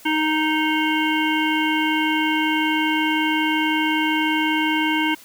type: harmonic tone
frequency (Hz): 310.9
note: D#4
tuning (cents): -1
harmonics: 1 / 3 / 5 / 7 / 9 / 10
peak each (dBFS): -21 / -24 / -27 / -25 / -28 / -31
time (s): 0.05-5.15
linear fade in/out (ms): 10
effects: white hiss -46 dBFS RMS until 5.24 s